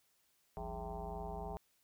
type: tone with frequency modulation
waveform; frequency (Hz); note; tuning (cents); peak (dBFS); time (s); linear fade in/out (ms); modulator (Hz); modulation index
sine; 415.3; G#4; 0; -40; 0.57-1.57; 0; 122; 4
effects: white hiss -75 dBFS RMS until 1.83 s